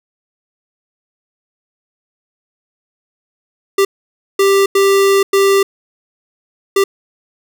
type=tone bursts at uneven times; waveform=square; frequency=393.5 Hz; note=G4; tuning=7 cents sharp; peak=-9 dBFS; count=5; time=3.78-3.85 / 4.39-4.66 / 4.75-5.23 / 5.33-5.63 / 6.76-6.84 s; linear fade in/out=5 ms; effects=none